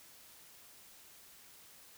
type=silence; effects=white hiss -58 dBFS RMS until 1.97 s